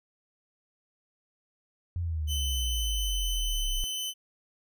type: exponential sweep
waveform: sine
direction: down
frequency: 89.1 to 31.34 Hz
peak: -28 dBFS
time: 1.96-3.84 s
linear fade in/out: 0 ms
type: tone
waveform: sawtooth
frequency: 3037 Hz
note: F#7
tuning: 44 cents sharp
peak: -28 dBFS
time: 2.27-4.14 s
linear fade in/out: 50 ms
effects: none